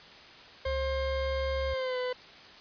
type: tone with pitch glide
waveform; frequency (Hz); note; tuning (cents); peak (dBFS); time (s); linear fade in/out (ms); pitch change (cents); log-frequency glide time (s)
40% pulse; 532 to 502.1; C5 to B4; +29 to +29; -29; 0.65-2.13; 5; -100; 1.7-1.98
type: tone with vibrato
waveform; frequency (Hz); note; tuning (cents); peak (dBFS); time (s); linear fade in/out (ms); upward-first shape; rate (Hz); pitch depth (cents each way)
sine; 69.3; C#2; 0; -33; 0.66-1.74; 5; sine; 5.1; 12
effects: white hiss -50 dBFS RMS until 2.6 s + resampled to 11025 Hz